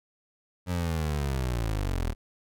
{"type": "linear sweep", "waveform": "25% pulse", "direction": "down", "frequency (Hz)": [91, 37.92], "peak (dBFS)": -23, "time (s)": [0.66, 2.15], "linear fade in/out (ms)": 50, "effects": []}